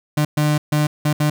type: tone bursts at uneven times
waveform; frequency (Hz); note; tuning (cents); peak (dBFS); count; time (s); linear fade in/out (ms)
35% pulse; 149.9; D3; +36; -13; 5; 0.17-0.25 / 0.37-0.58 / 0.72-0.87 / 1.05-1.13 / 1.2-1.3; 5
effects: none